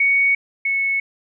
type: tone pair in turn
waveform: sine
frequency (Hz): 2230 / 2203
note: C#7 / C#7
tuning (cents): +10 / -11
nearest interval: unison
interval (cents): 21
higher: first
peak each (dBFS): -13 / -17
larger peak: first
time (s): 0-0.35 / 0.65-1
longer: neither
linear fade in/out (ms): 5
effects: none